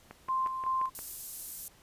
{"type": "click train", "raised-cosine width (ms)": 0.5, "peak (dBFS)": -29, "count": 6, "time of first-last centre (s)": [0.11, 0.99], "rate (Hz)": 5.68}
{"type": "tone with tremolo", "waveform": "sine", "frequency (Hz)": 1046.5, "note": "C6", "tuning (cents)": 0, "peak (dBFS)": -27, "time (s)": [0.28, 0.9], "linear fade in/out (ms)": 20, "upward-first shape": "square", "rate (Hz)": 2.6, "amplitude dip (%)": 50}
{"type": "high-pass noise", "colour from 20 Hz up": "white", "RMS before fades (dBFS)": -40, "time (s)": [0.95, 1.68], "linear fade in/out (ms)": 0, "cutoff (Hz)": 8300, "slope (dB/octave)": 12}
{"effects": ["pink hiss -60 dBFS RMS until 1.82 s", "resampled to 32000 Hz"]}